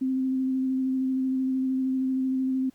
sine tone with vibrato, 261.6 Hz, C4, in tune, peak -23 dBFS, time 0.01-2.7 s, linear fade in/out 10 ms, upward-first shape square, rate 13 Hz, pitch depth 11 cents each way, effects pink hiss -64 dBFS RMS until 2.74 s

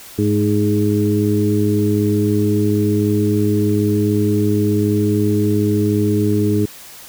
harmonic tone with a mistuned harmonic, 103.83 Hz, G#2, in tune, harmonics 1 / 2 / 3 / 4, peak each -18 / -19 / -18 / -20 dBFS, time 0.18-6.66 s, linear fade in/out 10 ms, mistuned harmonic 2, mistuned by +23 cents, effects white hiss -38 dBFS RMS until 7.08 s

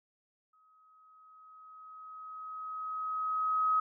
sine tone with exponential growth, 1269 Hz, D#6, 34 cents sharp, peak -24 dBFS, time 0.53-3.8 s, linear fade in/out 5 ms, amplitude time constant 710 ms, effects none

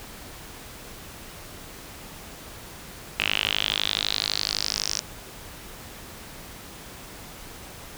sawtooth tone with band-pass filter sweep, 51.91 Hz, G#1, in tune, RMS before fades -27 dBFS, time 3.19-5.01 s, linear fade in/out 10 ms, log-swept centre 2700 to 5700 Hz, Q 5.3, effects pink hiss -42 dBFS RMS until 7.97 s

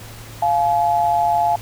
sine tone pair together, 696.7 / 852 Hz, F5 / G#5, -4 / +44 cents, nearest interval minor third, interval 348 cents, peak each -17 dBFS, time 0.42-1.56 s, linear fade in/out 5 ms, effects added 111 Hz sine -37 dBFS peak until 1.61 s + pink hiss -39 dBFS RMS until 1.61 s

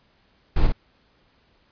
brown noise with echo, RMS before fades -17 dBFS, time 0.56-0.67 s, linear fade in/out 5 ms, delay 53 ms, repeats 1, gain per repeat -4 dB, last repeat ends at 0.723 s, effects pink hiss -62 dBFS RMS until 1.71 s + resampled to 11025 Hz

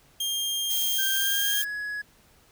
sawtooth tone, 3207 Hz, G7, 39 cents sharp, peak -23 dBFS, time 0.2-1.62 s, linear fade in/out 5 ms
violet noise, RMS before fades -29 dBFS, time 0.69-1.65 s, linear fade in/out 20 ms
triangle tone with pitch glide, 1568 to 1680.5 Hz, G6 to G#6, 0 to +20 cents, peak -28 dBFS, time 0.98-2.02 s, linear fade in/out 10 ms, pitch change +120 cents, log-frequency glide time 1.12-1.69 s
effects pink hiss -59 dBFS RMS until 2.51 s

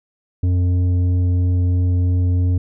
sine tone with tanh clipping, 89.7 Hz, F2, 47 cents sharp, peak -15 dBFS, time 0.43-2.58 s, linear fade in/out 5 ms, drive 8 dB, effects none

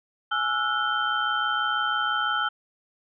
sine tone cluster, 839 / 1328 / 1454 / 3107 Hz, G#5 / E6 / F#6 / G7, +17 / +12 / -31 / -16 cents, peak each -32 / -26 / -27 / -31 dBFS, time 0.31-2.49 s, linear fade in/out 10 ms, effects none

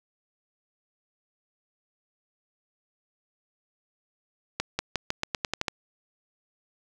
accelerating click train, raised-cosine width 0.2 ms, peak -9 dBFS, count 10, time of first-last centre 4.6-5.682 s, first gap 190 ms, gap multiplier 0.88, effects none

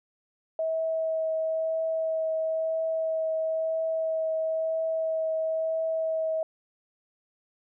sine tone with vibrato, 643 Hz, E5, 43 cents flat, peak -25 dBFS, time 0.59-6.43 s, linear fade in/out 2 ms, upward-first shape triangle, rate 1 Hz, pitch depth 11 cents each way, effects none

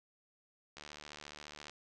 click train, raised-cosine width 0.2 ms, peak -30 dBFS, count 70, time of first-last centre 0.77-1.696 s, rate 74.5 Hz, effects resampled to 24000 Hz

